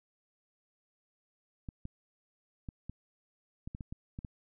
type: clicks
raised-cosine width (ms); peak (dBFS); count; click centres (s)
5; -28; 10; 1.688 / 1.854 / 2.688 / 2.896 / 3.675 / 3.749 / 3.808 / 3.925 / 4.189 / 4.248
effects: none